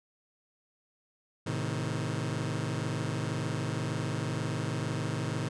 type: chord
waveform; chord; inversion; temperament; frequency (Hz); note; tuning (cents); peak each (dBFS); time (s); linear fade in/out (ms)
sawtooth; A diminished; none; just; 110 / 132 / 158.4; A2 / C3 / Eb3; 0 / +16 / +31; -31; 1.46-5.49; 10
effects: resampled to 22050 Hz